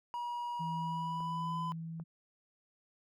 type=tone with pitch glide; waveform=triangle; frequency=960 to 1008.3 Hz; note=B5 to B5; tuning=-49 to +36 cents; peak=-34 dBFS; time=0.14-1.72 s; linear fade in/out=0 ms; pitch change=+85 cents; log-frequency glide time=0.69-1.58 s
type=tone with tremolo; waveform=sine; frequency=163.8 Hz; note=E3; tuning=11 cents flat; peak=-37 dBFS; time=0.59-2.04 s; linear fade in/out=20 ms; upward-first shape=sine; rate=1.3 Hz; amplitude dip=25%
type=clicks; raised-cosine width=1 ms; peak=-38 dBFS; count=2; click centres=1.205 / 1.999 s
effects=none